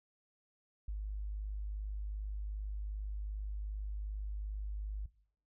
sine tone, 51.3 Hz, G#1, 21 cents flat, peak -36 dBFS, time 0.88-5.06 s, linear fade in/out 5 ms, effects noise-tail reverb RT60 0.6 s tail -20 dB re dry

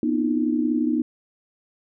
sine tone cluster, 243.7 / 261.3 / 307.7 / 339.6 Hz, B3 / C4 / D#4 / F4, -23 / -2 / -19 / -48 cents, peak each -23 / -31 / -22 / -31 dBFS, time 0.03-1.02 s, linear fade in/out 2 ms, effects none

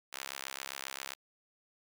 sawtooth tone with high-pass filter, 67.5 Hz, C#2, 45 cents flat, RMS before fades -43 dBFS, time 0.12-1.15 s, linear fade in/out 20 ms, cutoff 1400 Hz, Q 0.54, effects Opus 48 kbps

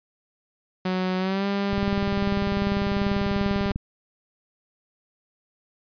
sawtooth tone with pitch glide, 185 to 199.43 Hz, F#3 to G3, 0 to +30 cents, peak -19 dBFS, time 0.85-3.72 s, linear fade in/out 5 ms, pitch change +130 cents, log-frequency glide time 1.18-1.46 s
click train, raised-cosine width 5 ms, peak -16 dBFS, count 42, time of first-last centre 1.73-3.76 s, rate 20.2 Hz
effects resampled to 11025 Hz

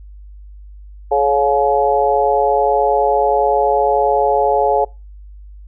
harmonic tone with a mistuned harmonic, 141.6 Hz, C#3, 37 cents sharp, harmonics 3 / 4 / 5 / 6, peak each -17 / -17 / -17 / -17 dBFS, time 1.11-4.85 s, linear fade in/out 10 ms, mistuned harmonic 4, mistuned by -38 cents, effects noise-tail reverb RT60 0.3 s tail -25 dB re dry + added 50 Hz sine -34 dBFS peak until 5.67 s

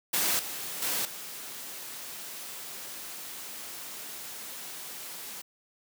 white noise with level steps, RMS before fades -27 / -37 / -30 / -41 dBFS, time 0.13-5.42 s, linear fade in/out 10 ms, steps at 0.39 / 0.82 / 1.05 s, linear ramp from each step 2 ms, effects high-pass 150 Hz 12 dB/octave

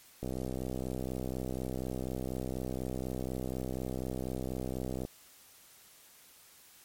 click train, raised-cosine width 2 ms, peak -23 dBFS, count 310, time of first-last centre 0.23-5.051 s, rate 64.1 Hz, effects white hiss -58 dBFS RMS until 6.84 s + MP3 64 kbps

